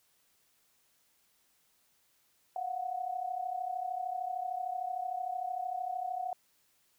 sine tone pair together, 706.8 / 740 Hz, F5 / F#5, +21 / 0 cents, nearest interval minor second, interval 79 cents, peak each -38 / -35 dBFS, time 2.56-6.33 s, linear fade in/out 2 ms, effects white hiss -71 dBFS RMS until 6.98 s

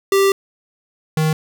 square tone pair in turn, 392 / 156.56 Hz, G4 / D#3, 0 / +11 cents, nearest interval octave + major third, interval 1589 cents, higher first, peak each -12 / -15 dBFS, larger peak first, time 0.12-0.32 / 1.17-1.33 s, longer first, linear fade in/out 2 ms, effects none

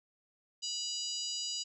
harmonic tone with a mistuned harmonic, 975 Hz, B5, 23 cents flat, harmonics 3 / 4 / 5 / 6 / 7 / 8, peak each -41 / -45 / -38 / -49 / -42 / -48 dBFS, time 0.62-1.64 s, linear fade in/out 20 ms, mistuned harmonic 8, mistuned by -20 cents, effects none

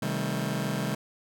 sawtooth chord, A half-diminished seventh, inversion first, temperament just, 132 / 158.4 / 198 / 220 Hz, C3 / Eb3 / G3 / A3, +16 / +31 / +18 / 0 cents, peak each -29 / -29 / -28 / -32 dBFS, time 0.02-0.95 s, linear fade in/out 5 ms, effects none

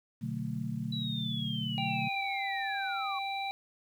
sine chord, B minor seventh, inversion none, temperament just, 123.47 / 148.16 / 185.21 / 222.2 Hz, B2 / D3 / F#3 / A3, 0 / +16 / +2 / +17 cents, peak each -38 / -38 / -40 / -37 dBFS, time 0.21-2.09 s, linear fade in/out 20 ms
sine linear sweep, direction down, 3951 to 1088 Hz, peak -36 dBFS, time 0.92-3.19 s, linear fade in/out 5 ms
harmonic tone, 785 Hz, G5, 2 cents sharp, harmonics 1 / 3 / 5, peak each -34 / -39 / -41 dBFS, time 1.78-3.51 s, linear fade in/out 0 ms
effects 10-bit

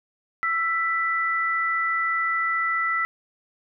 sine tone pair together, 1333 / 1978 Hz, E6 / B6, +19 / +2 cents, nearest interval perfect fifth, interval 683 cents, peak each -24 dBFS, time 0.43-3.05 s, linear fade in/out 0 ms, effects none

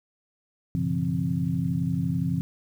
sine tone cluster, 95.9 / 121 / 138.7 / 170.6 / 262.6 Hz, G2 / B2 / C#3 / F3 / C4, -37 / -35 / +1 / -40 / +6 cents, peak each -34 / -34 / -29 / -26 / -32 dBFS, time 0.75-2.41 s, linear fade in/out 0 ms, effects 9-bit

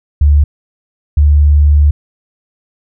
sine tone pair in turn, 72.9 / 73.45 Hz, D2 / D2, -12 / +1 cents, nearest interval unison, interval 13 cents, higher second, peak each -4 dBFS, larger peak neither, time 0.21-0.44 / 1.17-1.91 s, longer second, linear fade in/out 5 ms, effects none

